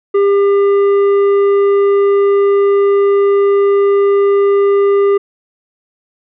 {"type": "tone with tanh clipping", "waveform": "sine", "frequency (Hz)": 400, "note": "G4", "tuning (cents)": 35, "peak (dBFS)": -9, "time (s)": [0.14, 5.18], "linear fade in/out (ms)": 10, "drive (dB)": 8, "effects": []}